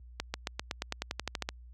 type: accelerating click train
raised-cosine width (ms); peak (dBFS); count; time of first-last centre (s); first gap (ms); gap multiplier
0.2; -15; 14; 0.2-1.489; 140; 0.94
effects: added 60 Hz sine -45 dBFS peak until 1.73 s + high-pass 60 Hz 12 dB/octave